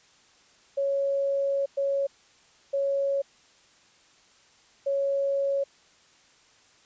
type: tone bursts at uneven times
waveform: sine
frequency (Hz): 554.4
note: C#5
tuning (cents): 0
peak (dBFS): -23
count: 4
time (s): 0.77-1.66 / 1.77-2.07 / 2.73-3.22 / 4.86-5.64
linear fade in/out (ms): 10
effects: white hiss -59 dBFS RMS until 6.85 s + resampled to 16000 Hz